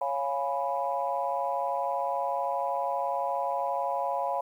sine chord, C# dominant seventh, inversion none, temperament equal, 554.4 / 698.5 / 830.6 / 987.8 Hz, C#5 / E#5 / G#5 / B5, 0 / 0 / 0 / 0 cents, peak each -32 dBFS, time 0.01-4.41 s, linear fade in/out 5 ms, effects tanh soft clip ceiling -16 dBFS + 10-bit

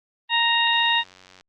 harmonic tone, 932.3 Hz, A#5, in tune, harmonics 1 / 2 / 3 / 4, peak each -23 / -23 / -23 / -23 dBFS, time 0.29-1.04 s, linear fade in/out 50 ms
click train, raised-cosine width 0.2 ms, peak -30 dBFS, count 64, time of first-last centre 0.73-1.41 s, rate 92.7 Hz
effects Opus 32 kbps

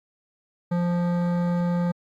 triangle tone with hard clipping, 174.61 Hz, F3, in tune, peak -23 dBFS, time 0.71-1.92 s, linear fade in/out 10 ms, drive 18 dB, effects AAC 64 kbps

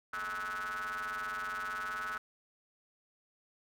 45% pulse ring-modulated tone, 95.2 Hz, F#2, 50 cents sharp, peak -33 dBFS, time 0.13-2.18 s, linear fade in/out 5 ms, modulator 1390 Hz, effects none

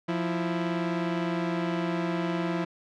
sawtooth tone pair together, 174.6 / 329.6 Hz, F3 / E4, 0 / 0 cents, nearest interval major seventh, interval 1100 cents, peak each -25 / -26 dBFS, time 0.08-2.65 s, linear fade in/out 10 ms, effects low-pass 3000 Hz 12 dB/octave

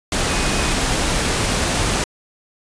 sine tone in noise, 2500 Hz, D#7, 8 cents sharp, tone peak -30 dBFS, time 0.28-0.73 s, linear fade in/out 2 ms, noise pink, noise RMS -19 dBFS, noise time 0.12-2.04 s, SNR -14 dB, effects resampled to 22050 Hz

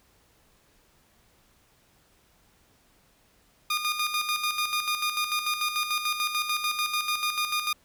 15% pulse tone with tremolo, 1220 Hz, D#6, 34 cents flat, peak -18 dBFS, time 3.7-7.73 s, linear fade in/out 5 ms, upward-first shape square, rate 6.8 Hz, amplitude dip 55%, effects pink hiss -63 dBFS RMS until 7.84 s

